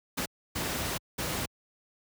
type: noise bursts at uneven times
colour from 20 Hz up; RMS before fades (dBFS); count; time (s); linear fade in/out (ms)
pink; -32; 3; 0.17-0.26 / 0.55-0.98 / 1.18-1.46; 10
effects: high-pass 60 Hz 12 dB/octave